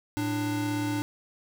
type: tone pair together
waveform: square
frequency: 111.1 / 296.6 Hz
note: A2 / D4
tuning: +17 / +17 cents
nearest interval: octave + perfect fourth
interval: 1700 cents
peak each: -33 / -29 dBFS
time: 0.17-1.02 s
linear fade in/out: 0 ms
effects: none